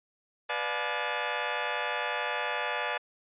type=chord; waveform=15% pulse; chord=B diminished seventh; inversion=none; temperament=just; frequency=493.9 / 592.7 / 711.2 / 853.4 Hz; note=B4 / D5 / F5 / Ab5; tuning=0 / +16 / +31 / +47 cents; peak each=-30 / -28 / -30 / -27 dBFS; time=0.49-2.98 s; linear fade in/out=10 ms; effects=resampled to 8000 Hz